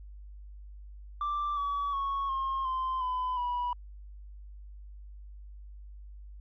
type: tone with pitch steps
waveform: sine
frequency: 1174.7 / 1139.3 / 1104.9 / 1071.6 / 1039.3 / 1008 / 977.6 Hz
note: D6 / C#6 / C#6 / C6 / C6 / B5 / B5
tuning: 0 / +47 / -6 / +41 / -12 / +35 / -18 cents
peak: -27 dBFS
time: 1.21-3.73 s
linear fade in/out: 2 ms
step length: 360 ms
effects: tanh soft clip ceiling -27 dBFS + added 50 Hz sine -44 dBFS peak until 6.4 s